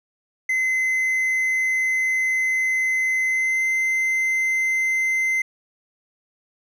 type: tone with pitch glide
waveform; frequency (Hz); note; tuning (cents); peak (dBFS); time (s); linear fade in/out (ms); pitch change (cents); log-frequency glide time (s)
triangle; 2051 to 2070; C7 to C7; -35 to -19; -17; 0.49-5.42; 5; +16; 3.27-3.64
effects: none